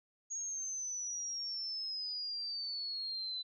sine exponential sweep, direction down, 6645 to 3998 Hz, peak -37 dBFS, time 0.3-3.43 s, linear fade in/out 20 ms, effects none

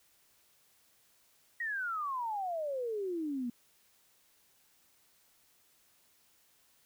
sine exponential sweep, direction down, 1915 to 233.1 Hz, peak -33 dBFS, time 1.6-3.5 s, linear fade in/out 5 ms, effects white hiss -68 dBFS RMS until 6.85 s

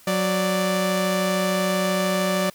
sawtooth tone pair together, 184.74 / 587.3 Hz, F#3 / D5, -2 / 0 cents, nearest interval octave + minor sixth, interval 2002 cents, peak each -19 / -19 dBFS, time 0.07-2.5 s, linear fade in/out 5 ms, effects white hiss -51 dBFS RMS until 2.54 s

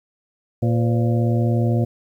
harmonic tone with a mistuned harmonic, 116.54 Hz, A#2, in tune, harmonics 1 / 2 / 3 / 4 / 5 / 6, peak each -17 / -23 / -27 / -29 / -31 / -33 dBFS, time 0.62-1.85 s, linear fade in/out 10 ms, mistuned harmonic 4, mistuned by +140 cents, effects 9-bit

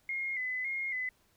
sine tone with vibrato, 2077 Hz, C7, 13 cents flat, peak -32 dBFS, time 0.09-1.09 s, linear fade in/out 2 ms, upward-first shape square, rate 1.8 Hz, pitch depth 53 cents each way, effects pink hiss -69 dBFS RMS until 1.36 s

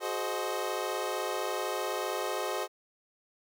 25% pulse chord, Ab dominant seventh, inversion third, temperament equal with one note detuned, 370 / 425.7 / 523.3 / 622.3 Hz, Gb4 / Ab4 / C5 / Eb5, 0 / +43 / 0 / 0 cents, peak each -33 dBFS, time 0-2.68 s, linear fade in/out 50 ms, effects none

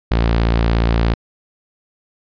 sawtooth tone, 57 Hz, A#1, 38 cents flat, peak -9 dBFS, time 0.11-1.14 s, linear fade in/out 5 ms, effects resampled to 11025 Hz

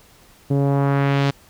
sawtooth tone with low-pass filter sweep, 139.5 Hz, C#3, 11 cents sharp, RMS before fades -18 dBFS, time 0.5-1.31 s, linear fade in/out 10 ms, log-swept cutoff 410 to 4600 Hz, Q 1.2, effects pink hiss -51 dBFS RMS until 1.49 s

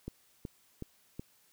click train, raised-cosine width 3 ms, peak -26 dBFS, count 4, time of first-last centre 0.08-1.195 s, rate 2.69 Hz, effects white hiss -67 dBFS RMS until 1.52 s

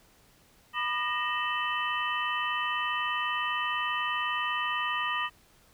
sine tone cluster, 984 / 1212 / 1870 / 2635 / 3023 Hz, B5 / D#6 / A#6 / E7 / F#7, -7 / -46 / +5 / -1 / +36 cents, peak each -35 / -32 / -33 / -36 / -36 dBFS, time 0.73-5.3 s, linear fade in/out 50 ms, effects pink hiss -61 dBFS RMS until 5.73 s

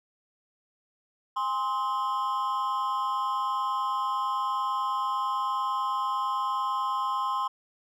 triangle tone with amplitude modulation, 1046.5 Hz, C6, in tune, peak -20 dBFS, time 1.36-7.48 s, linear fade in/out 10 ms, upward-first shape sine, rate 229 Hz, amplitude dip 90%, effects none

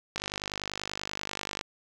click train, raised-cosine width 0.2 ms, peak -15 dBFS, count 74, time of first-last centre 0.16-1.611 s, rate 50.3 Hz, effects 8-bit

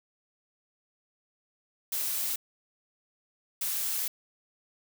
blue noise bursts at uneven times, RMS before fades -31 dBFS, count 2, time 1.92-2.36 / 3.61-4.08 s, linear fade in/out 5 ms, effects none

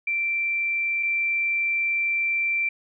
sine tone pair in turn, 2349 / 2349 Hz, D7 / D7, 0 / 0 cents, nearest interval unison, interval 0 cents, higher neither, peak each -22 / -21 dBFS, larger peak second, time 0.07-1.03 / 1.03-2.69 s, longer second, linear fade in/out 5 ms, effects none

